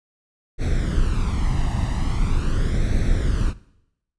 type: noise with flanger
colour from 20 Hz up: brown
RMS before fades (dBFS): -20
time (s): 0.58-3.54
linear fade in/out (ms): 50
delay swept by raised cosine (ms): 0.5 to 1.06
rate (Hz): 0.42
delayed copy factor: +0.65
effects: noise-tail reverb RT60 0.8 s tail -19 dB re dry + resampled to 22050 Hz